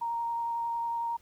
sine tone with vibrato, 932.3 Hz, A#5, in tune, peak -29 dBFS, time 0.01-1.17 s, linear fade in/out 10 ms, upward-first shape sine, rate 11 Hz, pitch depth 9 cents each way, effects pink hiss -63 dBFS RMS until 1.21 s

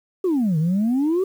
sine exponential two-way sweep, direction down then up, 392 to 151 to 392 Hz, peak -15 dBFS, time 0.24-1.24 s, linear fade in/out 5 ms, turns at 0.58 s, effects tanh soft clip ceiling -15 dBFS + 8-bit

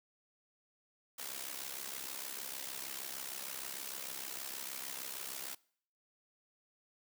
white noise with amplitude modulation, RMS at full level -40 dBFS, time 1.18-5.55 s, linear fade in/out 10 ms, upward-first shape sine, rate 66.5 Hz, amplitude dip 75%, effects noise-tail reverb RT60 0.6 s tail -24 dB re dry + high-pass 200 Hz 12 dB/octave

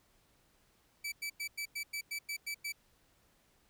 sawtooth tone bursts, 2308 Hz, D7, 31 cents flat, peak -33 dBFS, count 10, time 1.04-2.724 s, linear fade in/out 10 ms, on 82 ms, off 96 ms, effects pink hiss -70 dBFS RMS until 3.69 s

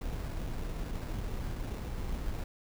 brown noise with sample-and-hold, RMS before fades -36 dBFS, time 0.01-2.44 s, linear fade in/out 5 ms, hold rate 3150 Hz, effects none

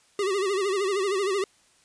square tone with vibrato, 391.3 Hz, G4, 3 cents flat, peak -24 dBFS, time 0.19-1.44 s, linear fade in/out 2 ms, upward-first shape sine, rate 13 Hz, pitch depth 99 cents each way, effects white hiss -61 dBFS RMS until 1.84 s + resampled to 22050 Hz

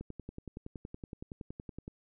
click train, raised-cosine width 3 ms, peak -29 dBFS, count 21, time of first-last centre 0.01-1.879 s, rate 10.7 Hz, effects none

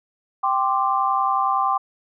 sine chord, G suspended fourth, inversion none, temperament just, 784 / 1045.3 / 1176 Hz, G5 / C6 / D6, 0 / -2 / +2 cents, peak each -22 dBFS, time 0.43-1.78 s, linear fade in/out 10 ms, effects none

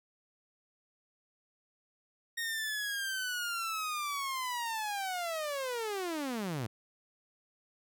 sawtooth linear sweep, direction down, 1864.7 to 103.83 Hz, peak -30 dBFS, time 2.37-6.67 s, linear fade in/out 10 ms, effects none

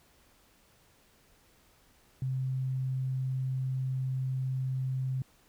sine tone, 130.81 Hz, C3, in tune, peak -29 dBFS, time 2.22-5.22 s, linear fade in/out 2 ms, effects pink hiss -64 dBFS RMS until 5.48 s

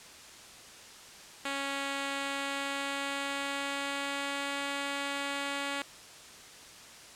5% pulse tone with pitch glide, 277.2 to 280.6 Hz, C#4 to C#4, 0 to +21 cents, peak -21 dBFS, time 1.45-5.82 s, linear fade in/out 2 ms, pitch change +21 cents, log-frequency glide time 2.11-4.6 s, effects white hiss -50 dBFS RMS until 7.15 s + low-pass 8000 Hz 12 dB/octave

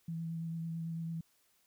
sine tone with vibrato, 164.81 Hz, E3, in tune, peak -36 dBFS, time 0.08-1.21 s, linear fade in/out 5 ms, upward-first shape sine, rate 9 Hz, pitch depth 16 cents each way, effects white hiss -72 dBFS RMS until 1.66 s

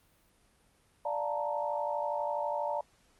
sine chord, Bb major seventh, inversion first, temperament equal, 587.3 / 698.5 / 880 / 932.3 Hz, D5 / F5 / A5 / Bb5, 0 / 0 / 0 / 0 cents, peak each -34 / -39 / -36 / -36 dBFS, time 1.05-2.81 s, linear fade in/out 5 ms, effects pink hiss -67 dBFS RMS until 3.19 s + Opus 32 kbps

